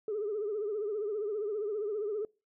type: tone with vibrato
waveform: sine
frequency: 419.7 Hz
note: G#4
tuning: 18 cents sharp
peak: -30 dBFS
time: 0.08-2.25 s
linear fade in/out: 2 ms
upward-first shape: triangle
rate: 15 Hz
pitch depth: 110 cents each way
effects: noise-tail reverb RT60 0.3 s tail -25 dB re dry + tanh soft clip ceiling -27 dBFS